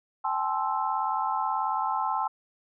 sine chord, A minor seventh, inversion third, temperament equal with one note detuned, 784 / 862.4 / 1046.5 / 1318.5 Hz, G5 / A5 / C6 / E6, 0 / -35 / 0 / 0 cents, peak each -32 / -29 / -30 / -33 dBFS, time 0.24-2.28 s, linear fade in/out 10 ms, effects none

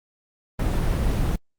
brown noise, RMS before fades -22 dBFS, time 0.59-1.36 s, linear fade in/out 5 ms, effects Opus 24 kbps

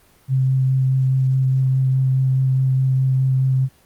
sine tone with vibrato, 131.6 Hz, C3, 10 cents sharp, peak -14 dBFS, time 0.28-3.69 s, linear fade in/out 50 ms, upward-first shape sine, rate 4.8 Hz, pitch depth 10 cents each way, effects pink hiss -54 dBFS RMS until 3.85 s + Opus 24 kbps

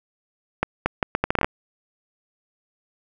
accelerating click train, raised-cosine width 0.5 ms, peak -4 dBFS, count 11, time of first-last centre 0.63-1.445 s, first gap 230 ms, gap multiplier 0.73, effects none

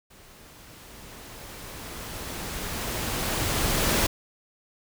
pink noise with level ramp, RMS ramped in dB -52 to -22 dBFS, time 0.1-4.07 s, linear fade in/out 10 ms, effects none

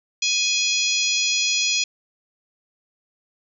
harmonic tone with a mistuned harmonic, 834 Hz, G#5, 7 cents sharp, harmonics 3 / 4 / 5 / 6 / 7 / 8, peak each -24 / -25 / -26 / -27 / -27 / -28 dBFS, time 0.22-1.84 s, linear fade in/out 5 ms, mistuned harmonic 8, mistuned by +21 cents, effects none

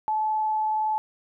sine tone with frequency modulation, 864 Hz, A5, 32 cents flat, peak -22 dBFS, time 0.08-0.98 s, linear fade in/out 0 ms, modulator 21.5 Hz, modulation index 0.24, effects none

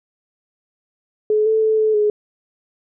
sine tone with pitch steps, 427.2 / 439.7 / 437.1 / 433.8 / 419.9 Hz, G#4 / A4 / A4 / A4 / G#4, +49 / -1 / -11 / -25 / +19 cents, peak -13 dBFS, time 1.3-2.1 s, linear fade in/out 2 ms, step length 160 ms, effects none

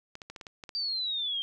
clicks, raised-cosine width 0.2 ms, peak -25 dBFS, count 8, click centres 0.154 / 0.218 / 0.3 / 0.362 / 0.412 / 0.468 / 0.638 / 0.692 s
sine exponential sweep, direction down, 4699 to 3160 Hz, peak -29 dBFS, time 0.75-1.42 s, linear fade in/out 0 ms
effects none

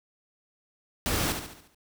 pink noise with echo, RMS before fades -28 dBFS, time 1.06-1.32 s, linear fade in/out 0 ms, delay 71 ms, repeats 6, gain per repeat -6 dB, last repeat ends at 1.746 s, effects none

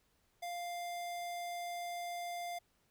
square tone, 698.5 Hz, F5, in tune, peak -40 dBFS, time 0.42-2.59 s, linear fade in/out 10 ms, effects pink hiss -75 dBFS RMS until 2.9 s

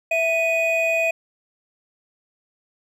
triangle tone pair together, 659.3 / 2489 Hz, E5 / D#7, 0 / 0 cents, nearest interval octave + major seventh, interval 2300 cents, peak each -19 dBFS, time 0.11-1.11 s, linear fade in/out 5 ms, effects none

